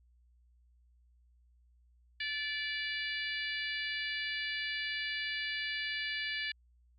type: harmonic tone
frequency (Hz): 581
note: D5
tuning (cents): -19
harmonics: 3 / 4 / 5 / 6 / 7 / 8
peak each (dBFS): -38 / -40 / -42 / -44 / -45 / -46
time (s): 2.2-6.52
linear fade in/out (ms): 5
effects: added 60 Hz sine -63 dBFS peak until 6.98 s